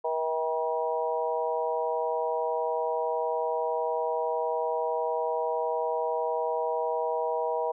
harmonic tone with a mistuned harmonic, 160 Hz, D#3, 49 cents sharp, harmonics 3 / 4 / 5 / 6, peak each -30 / -31 / -34 / -32 dBFS, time 0.04-7.72 s, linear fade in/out 10 ms, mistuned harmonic 5, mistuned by -20 cents, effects none

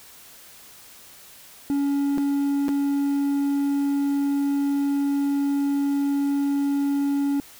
triangle tone with dropouts, 281.5 Hz, C#4, 27 cents sharp, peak -18 dBFS, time 1.7-7.4 s, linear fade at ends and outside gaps 0 ms, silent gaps 2.176-2.182 / 2.683-2.69 s, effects white hiss -47 dBFS RMS until 7.59 s

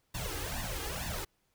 pink noise with flanger, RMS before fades -37 dBFS, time 0.14-1.25 s, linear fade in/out 10 ms, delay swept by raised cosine 1.1 to 2.5 ms, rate 2.2 Hz, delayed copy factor +0.9, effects pink hiss -75 dBFS RMS until 1.54 s

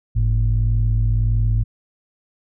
sine tone pair together, 48.38 / 110 Hz, G1 / A2, -22 / 0 cents, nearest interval octave + major second, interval 1422 cents, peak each -16 dBFS, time 0.15-1.64 s, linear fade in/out 20 ms, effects tanh soft clip ceiling -10 dBFS

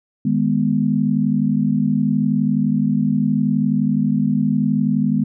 sine chord, G# minor, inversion second, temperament equal, 155.56 / 207.7 / 246.9 Hz, D#3 / G#3 / B3, 0 / 0 / 0 cents, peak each -21 / -18 / -19 dBFS, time 0.25-5.24 s, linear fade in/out 5 ms, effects none

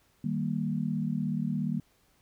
sine chord, Eb major, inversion none, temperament equal, 155.56 / 196 / 233.1 Hz, Eb3 / G3 / Bb3, 0 / 0 / 0 cents, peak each -32 dBFS, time 0.24-1.8 s, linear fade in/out 5 ms, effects pink hiss -67 dBFS RMS until 2.21 s

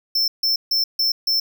square tone bursts, 5340 Hz, E8, 22 cents sharp, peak -17 dBFS, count 5, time 0.15-1.4 s, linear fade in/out 5 ms, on 130 ms, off 150 ms, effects none

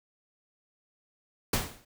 pink noise with exponential decay, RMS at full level -24 dBFS, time 1.53-1.85 s, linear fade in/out 5 ms, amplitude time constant 69 ms, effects none

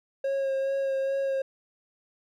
triangle tone with vibrato, 542 Hz, C#5, 39 cents flat, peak -23 dBFS, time 0.24-1.42 s, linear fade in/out 5 ms, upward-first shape sine, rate 2.4 Hz, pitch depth 18 cents each way, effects none

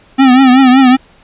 square tone with vibrato, 259.8 Hz, C4, 12 cents flat, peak -4 dBFS, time 0.18-0.97 s, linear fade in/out 20 ms, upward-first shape triangle, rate 5.3 Hz, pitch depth 97 cents each way, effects pink hiss -45 dBFS RMS until 1.23 s + resampled to 8000 Hz

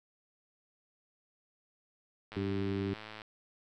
click train, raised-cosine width 0.3 ms, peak -29 dBFS, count 98, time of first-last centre 2.32-3.218 s, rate 108 Hz
harmonic tone, 98 Hz, G2, in tune, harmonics 1 / 2 / 3 / 4, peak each -37 / -37 / -37 / -37 dBFS, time 2.36-2.94 s, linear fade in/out 5 ms
effects none

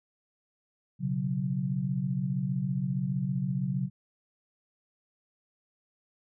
sine chord, B suspended second, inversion none, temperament equal, 123.47 / 138.59 / 185 Hz, B2 / C#3 / F#3, 0 / 0 / 0 cents, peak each -36 / -30 / -31 dBFS, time 0.99-3.9 s, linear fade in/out 50 ms, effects none

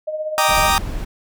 sine tone with tremolo, 618 Hz, D#5, 12 cents flat, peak -19 dBFS, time 0.07-0.7 s, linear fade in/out 10 ms, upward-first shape triangle, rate 16 Hz, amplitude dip 65%
sawtooth chord, Eb major seventh, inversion first, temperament equal, 784 / 932.3 / 1174.7 / 1244.5 Hz, G5 / Bb5 / D6 / Eb6, 0 / 0 / 0 / 0 cents, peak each -16 / -16 / -17 / -16 dBFS, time 0.38-0.78 s, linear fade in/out 0 ms
brown noise, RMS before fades -25 dBFS, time 0.48-1.05 s, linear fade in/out 10 ms
effects none

